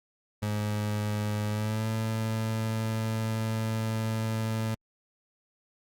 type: tone with pitch glide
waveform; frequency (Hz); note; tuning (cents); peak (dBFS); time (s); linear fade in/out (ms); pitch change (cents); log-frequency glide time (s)
30% pulse; 105.3 to 110.92; G#2 to A2; +24 to +14; -25; 0.42-4.75; 10; +90; 1.48-1.89
effects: Opus 48 kbps